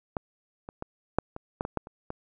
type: clicks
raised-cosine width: 1 ms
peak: -15 / -25 / -20 / -8 / -23 / -14 / -18 / -13 / -29 / -20 dBFS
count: 10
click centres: 0.168 / 0.689 / 0.824 / 1.186 / 1.364 / 1.609 / 1.651 / 1.773 / 1.871 / 2.104 s
effects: none